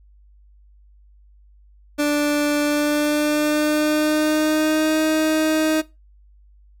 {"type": "tone with pitch glide", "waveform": "30% pulse", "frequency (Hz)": [293.7, 313], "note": ["D4", "D#4"], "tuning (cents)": [0, 10], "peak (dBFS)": -14, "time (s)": [1.98, 5.82], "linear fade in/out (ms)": 20, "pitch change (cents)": 110, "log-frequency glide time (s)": [2.62, 5.01], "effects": ["noise-tail reverb RT60 0.2 s tail -17 dB re dry", "added 50 Hz sine -48 dBFS peak until 6.8 s"]}